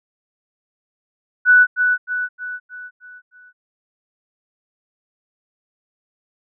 sine tone with echo, 1484 Hz, F#6, 5 cents sharp, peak -7 dBFS, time 1.45-1.67 s, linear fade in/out 50 ms, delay 310 ms, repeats 6, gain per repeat -6 dB, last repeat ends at 3.53 s, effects none

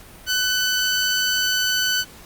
15% pulse tone, 1502 Hz, F#6, 26 cents sharp, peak -12 dBFS, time 0.26-2.05 s, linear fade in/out 50 ms, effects pink hiss -44 dBFS RMS until 2.25 s + Opus 48 kbps

